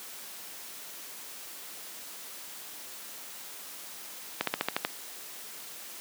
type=slowing click train; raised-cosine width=0.3 ms; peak=-10 dBFS; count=7; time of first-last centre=4.41-4.849 s; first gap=63 ms; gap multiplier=1.06; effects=white hiss -44 dBFS RMS until 6 s + high-pass 200 Hz 12 dB/octave